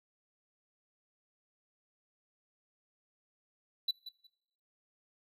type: tone with echo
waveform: triangle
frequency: 3968 Hz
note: B7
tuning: 7 cents sharp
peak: -26 dBFS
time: 3.88-3.91 s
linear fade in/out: 5 ms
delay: 180 ms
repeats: 2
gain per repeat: -14 dB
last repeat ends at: 4.27 s
effects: noise-tail reverb RT60 0.9 s tail -24 dB re dry + tanh soft clip ceiling -23 dBFS